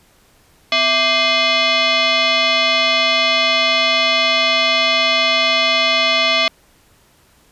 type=tone with frequency modulation; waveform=sine; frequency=659.3 Hz; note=E5; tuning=in tune; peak=-12 dBFS; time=0.72-6.48 s; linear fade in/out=2 ms; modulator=916 Hz; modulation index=4.1; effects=pink hiss -53 dBFS RMS until 7.51 s + resampled to 32000 Hz